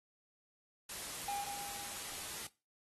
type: noise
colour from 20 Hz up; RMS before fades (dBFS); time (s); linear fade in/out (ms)
white; -44; 0.89-2.47; 5
type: tone with exponential decay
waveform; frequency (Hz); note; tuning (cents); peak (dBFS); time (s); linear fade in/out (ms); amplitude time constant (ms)
triangle; 808; G#5; -48; -34; 1.28-2.48; 5; 260
effects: noise-tail reverb RT60 0.3 s tail -21 dB re dry + AAC 32 kbps